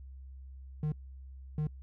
triangle tone bursts at uneven times, 151.9 Hz, D#3, 41 cents flat, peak -27 dBFS, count 2, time 0.83-0.92 / 1.58-1.67 s, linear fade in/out 2 ms, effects noise-tail reverb RT60 0.1 s tail -24 dB re dry + added 66 Hz sine -45 dBFS peak until 1.82 s

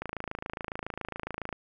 click train, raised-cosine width 0.5 ms, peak -19 dBFS, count 42, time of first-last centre 0.02-1.527 s, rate 27.2 Hz, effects none

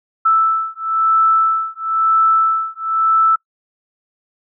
sine beating tone pair, 1318.5 / 1319.5 Hz, E6 / E6, 0 / +1 cents, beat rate 1 Hz, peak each -15 dBFS, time 0.25-3.36 s, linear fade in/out 10 ms, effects noise-tail reverb RT60 0.1 s tail -24 dB re dry

